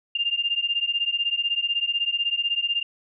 sine beating tone pair, 2794 / 2810 Hz, F7 / F7, 0 / +10 cents, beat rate 16 Hz, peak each -25 dBFS, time 0.15-2.83 s, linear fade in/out 5 ms, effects none

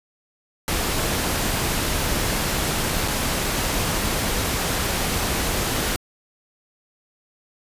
pink noise with dropouts, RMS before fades -23 dBFS, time 0.68-5.96 s, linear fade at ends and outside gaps 0 ms, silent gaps 3.077-3.082 s, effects resampled to 32000 Hz

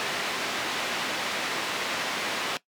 white low-pass noise, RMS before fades -30 dBFS, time 0-2.57 s, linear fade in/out 0 ms, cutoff 3100 Hz, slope 12 dB/octave, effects noise-tail reverb RT60 0.1 s tail -18 dB re dry + high-pass 200 Hz 12 dB/octave

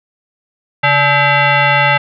sine tone with frequency modulation, 581 Hz, D5, 19 cents flat, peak -8 dBFS, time 0.83-1.98 s, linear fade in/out 10 ms, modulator 721 Hz, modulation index 3.1, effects none

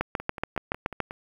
two click trains, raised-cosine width 0.5 ms, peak -10 / -21 dBFS, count 8 / 6, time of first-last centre 0.01-1.003 / 0.2-1.109 s, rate 7.05 / 5.5 Hz, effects 8-bit

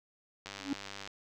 click train, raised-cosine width 0.2 ms, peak -25 dBFS, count 62, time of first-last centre 0.46-1.075 s, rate 99.2 Hz
triangle tone with exponential growth, 279.2 Hz, C#4, 13 cents sharp, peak -25 dBFS, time 0.56-0.73 s, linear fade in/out 2 ms, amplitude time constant 36 ms
effects none

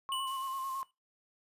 sine tone with vibrato, 1068 Hz, C6, 35 cents sharp, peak -35 dBFS, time 0.09-0.83 s, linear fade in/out 0 ms, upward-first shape square, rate 9.1 Hz, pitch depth 26 cents each way
square tone with exponential decay, 2960 Hz, F#7, in tune, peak -33 dBFS, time 0.12-0.91 s, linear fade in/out 1 ms, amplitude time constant 170 ms
blue noise, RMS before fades -50 dBFS, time 0.27-0.82 s, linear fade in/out 2 ms
effects noise-tail reverb RT60 0.2 s tail -19 dB re dry + resampled to 32000 Hz

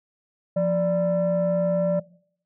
sine tone pair together, 174.61 / 587.3 Hz, F3 / D5, 0 / 0 cents, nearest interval octave + major sixth, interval 2100 cents, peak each -22 / -19 dBFS, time 0.56-2 s, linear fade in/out 10 ms, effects noise-tail reverb RT60 0.6 s tail -22 dB re dry + tanh soft clip ceiling -16 dBFS

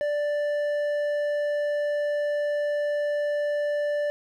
sine tone with hard clipping, 587.3 Hz, D5, in tune, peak -25 dBFS, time 0.01-4.1 s, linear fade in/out 0 ms, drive 6 dB, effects none

